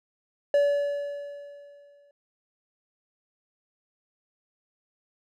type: tone with exponential decay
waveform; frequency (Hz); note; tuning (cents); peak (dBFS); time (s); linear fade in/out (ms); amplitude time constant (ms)
triangle; 573; D5; -43; -15; 0.54-2.11; 2; 340
effects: none